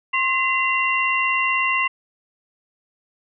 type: tone cluster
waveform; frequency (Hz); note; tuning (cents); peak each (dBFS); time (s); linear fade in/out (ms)
sine; 1062 / 2042 / 2758; C6 / C7 / F7; +25 / -43 / -22; -22; 0.13-1.88; 10
effects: none